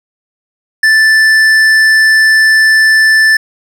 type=tone with tanh clipping; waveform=sine; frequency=1760 Hz; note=A6; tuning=in tune; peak=-6 dBFS; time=0.83-3.37 s; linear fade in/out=5 ms; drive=11 dB; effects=none